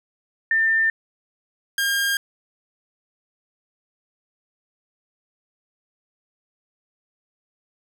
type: tone pair in turn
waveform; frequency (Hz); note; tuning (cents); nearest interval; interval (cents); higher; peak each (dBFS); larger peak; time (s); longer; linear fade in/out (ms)
sine / sawtooth; 1796 / 1612.1; A6 / G6; +35 / +48; major second; 187; first; -16; neither; 0.51-0.9 / 1.78-2.17; neither; 2
effects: none